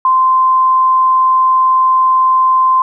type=tone; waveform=sine; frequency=1039 Hz; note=C6; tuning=12 cents flat; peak=-7 dBFS; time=0.05-2.82 s; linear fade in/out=2 ms; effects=none